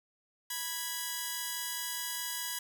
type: tone pair together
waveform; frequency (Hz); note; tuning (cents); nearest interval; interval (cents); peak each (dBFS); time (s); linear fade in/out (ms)
5% pulse; 985 / 1656.6; B5 / G#6; -5 / -5; major sixth; 900; -26; 0.5-2.59; 5
effects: none